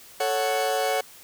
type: chord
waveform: 40% pulse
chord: F# minor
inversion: first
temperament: equal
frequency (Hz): 440 / 554.4 / 740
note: A4 / C#5 / F#5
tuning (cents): 0 / 0 / 0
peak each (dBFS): -28 / -26 / -25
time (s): 0.2-1.01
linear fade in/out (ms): 5
effects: white hiss -48 dBFS RMS until 1.23 s